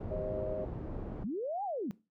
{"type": "low-pass noise", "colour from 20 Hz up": "pink", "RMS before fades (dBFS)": -40, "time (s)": [0, 1.24], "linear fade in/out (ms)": 10, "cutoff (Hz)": 520, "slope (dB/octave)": 12}
{"type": "chord", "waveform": "sine", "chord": "C minor", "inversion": "second", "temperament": "equal", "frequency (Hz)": [392, 523.3, 622.3], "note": ["G4", "C5", "Eb5"], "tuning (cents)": [0, 0, 0], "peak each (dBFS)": [-42, -41, -36], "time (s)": [0.1, 0.66], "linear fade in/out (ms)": 20}
{"type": "linear two-way sweep", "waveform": "sine", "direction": "up then down", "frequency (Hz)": [174.61, 838, 174.61], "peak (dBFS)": -33, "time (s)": [1.24, 1.91], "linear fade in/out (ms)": 0, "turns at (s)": 1.64}
{"effects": ["noise-tail reverb RT60 0.3 s tail -20 dB re dry"]}